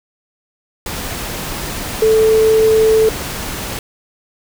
sine tone in noise, 440 Hz, A4, in tune, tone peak -8 dBFS, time 2.02-3.09 s, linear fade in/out 2 ms, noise pink, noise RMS -24 dBFS, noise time 0.86-3.79 s, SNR +13 dB, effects none

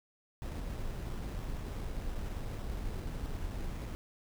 brown noise with sample-and-hold, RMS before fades -38 dBFS, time 0.42-3.95 s, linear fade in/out 0 ms, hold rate 4410 Hz, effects none

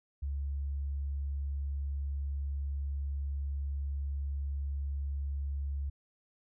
sine tone, 70 Hz, C#2, 18 cents sharp, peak -32 dBFS, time 0.22-5.9 s, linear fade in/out 10 ms, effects none

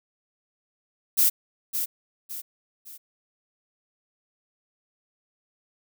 violet noise with echo, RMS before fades -19 dBFS, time 1.17-1.3 s, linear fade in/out 20 ms, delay 560 ms, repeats 3, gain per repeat -8 dB, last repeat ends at 2.98 s, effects none

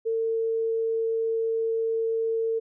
sine tone, 451.5 Hz, A4, 45 cents sharp, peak -23 dBFS, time 0.05-2.6 s, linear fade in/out 20 ms, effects none

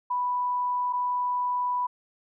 sine tone pair in turn, 987.8 / 987.8 Hz, B5 / B5, 0 / 0 cents, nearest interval unison, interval 0 cents, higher neither, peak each -24 dBFS, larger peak neither, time 0.1-0.93 / 0.93-1.87 s, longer second, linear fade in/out 10 ms, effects none

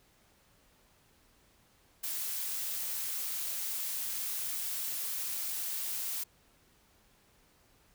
blue noise, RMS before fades -36 dBFS, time 2.03-6.24 s, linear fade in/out 10 ms, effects pink hiss -66 dBFS RMS until 7.94 s

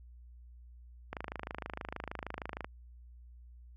click train, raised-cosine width 0.5 ms, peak -23 dBFS, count 41, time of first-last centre 1.13-2.645 s, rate 26.4 Hz, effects added 60 Hz sine -51 dBFS peak until 3.76 s

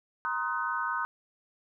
sine chord, C half-diminished seventh, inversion third, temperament just, 941.9 / 1046.5 / 1255.8 / 1507 Hz, Bb5 / C6 / Eb6 / Gb6, +18 / 0 / +16 / +31 cents, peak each -35 / -36 / -33 / -33 dBFS, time 0.25-1.05 s, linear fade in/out 0 ms, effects none

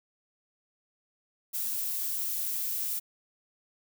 violet noise, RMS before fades -32 dBFS, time 1.53-3 s, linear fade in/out 20 ms, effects none

